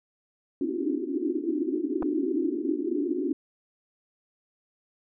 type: band-pass noise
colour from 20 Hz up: pink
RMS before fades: -28 dBFS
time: 0.61-3.33 s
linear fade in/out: 2 ms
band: 260 to 380 Hz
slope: 96 dB/octave
type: clicks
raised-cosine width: 1 ms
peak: -19 dBFS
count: 2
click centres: 2.024 / 2.028 s
effects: none